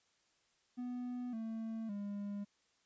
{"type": "tone with pitch steps", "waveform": "triangle", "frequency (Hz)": [246.9, 223.8, 202.9], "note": ["B3", "A3", "G#3"], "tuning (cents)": [0, 30, -40], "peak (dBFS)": -37, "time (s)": [0.77, 2.45], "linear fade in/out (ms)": 20, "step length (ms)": 560, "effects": ["white hiss -75 dBFS RMS until 2.85 s", "resampled to 16000 Hz"]}